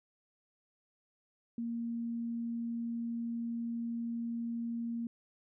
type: tone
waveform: sine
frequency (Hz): 233.1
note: A#3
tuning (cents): 0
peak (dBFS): -34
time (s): 1.58-5.07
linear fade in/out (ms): 2
effects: none